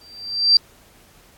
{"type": "tone with exponential growth", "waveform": "sine", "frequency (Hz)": 4699, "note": "D8", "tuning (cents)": 0, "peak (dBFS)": -7, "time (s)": [0.01, 0.57], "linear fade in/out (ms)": 2, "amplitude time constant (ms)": 120, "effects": ["pink hiss -52 dBFS RMS until 1.37 s", "AAC 64 kbps"]}